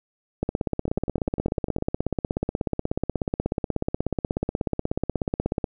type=two click trains; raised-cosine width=2 ms; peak=-10 / -17 dBFS; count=87 / 10; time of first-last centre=0.43-5.642 / 0.88-1.785 s; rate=16.5 / 9.95 Hz; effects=none